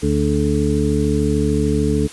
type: harmonic tone with a mistuned harmonic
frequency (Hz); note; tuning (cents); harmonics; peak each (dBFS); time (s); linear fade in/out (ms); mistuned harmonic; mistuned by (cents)
73.42; D2; 0; 1 / 2 / 3 / 4 / 6; -21 / -21 / -21 / -21 / -21; 0.02-2.08; 20; 6; -30
effects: white hiss -37 dBFS RMS until 2.12 s + resampled to 24000 Hz